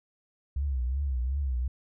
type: tone with vibrato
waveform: sine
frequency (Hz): 66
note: C2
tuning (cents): +16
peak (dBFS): -26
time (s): 0.56-1.68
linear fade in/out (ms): 5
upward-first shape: triangle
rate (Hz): 2.7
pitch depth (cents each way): 170
effects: none